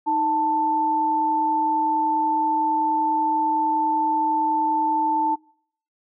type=tone pair together; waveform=sine; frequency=313 / 885.3 Hz; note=D#4 / A5; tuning=+10 / +10 cents; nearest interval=octave + tritone; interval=1800 cents; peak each=-27 / -19 dBFS; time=0.06-5.36 s; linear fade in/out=20 ms; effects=noise-tail reverb RT60 0.6 s tail -24 dB re dry